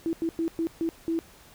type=tone bursts at uneven times; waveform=sine; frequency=329.6 Hz; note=E4; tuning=in tune; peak=-24 dBFS; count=6; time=0.06-0.13 / 0.22-0.29 / 0.39-0.48 / 0.59-0.67 / 0.81-0.89 / 1.08-1.19 s; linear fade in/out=0 ms; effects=pink hiss -53 dBFS RMS until 1.54 s